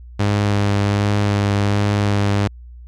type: tone with vibrato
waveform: sawtooth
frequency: 101.9 Hz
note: G#2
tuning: 32 cents flat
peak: -11 dBFS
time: 0.19-2.48 s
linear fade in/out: 10 ms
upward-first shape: triangle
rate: 1.3 Hz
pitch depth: 18 cents each way
effects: added 60 Hz sine -35 dBFS peak until 2.87 s + low-pass 6000 Hz 12 dB/octave